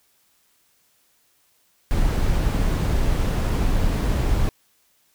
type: noise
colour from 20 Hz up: brown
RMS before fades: -20 dBFS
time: 1.91-4.49 s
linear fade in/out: 0 ms
effects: white hiss -63 dBFS RMS until 5.14 s